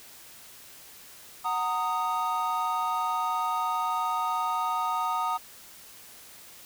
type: chord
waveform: triangle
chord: D# minor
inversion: first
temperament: equal with one note detuned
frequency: 740 / 921.6 / 1244.5 Hz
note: F#5 / A#5 / D#6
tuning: 0 / -20 / 0 cents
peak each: -31 / -28 / -27 dBFS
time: 1.44-5.38 s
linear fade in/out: 20 ms
effects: white hiss -49 dBFS RMS until 6.65 s